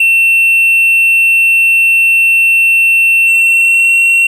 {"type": "tone with pitch glide", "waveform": "triangle", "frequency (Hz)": [2700, 2725], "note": ["E7", "F7"], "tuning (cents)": [41, -43], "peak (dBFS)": -4, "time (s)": [0, 4.27], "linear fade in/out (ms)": 5, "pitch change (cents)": 16, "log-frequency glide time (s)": [3.23, 3.97], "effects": []}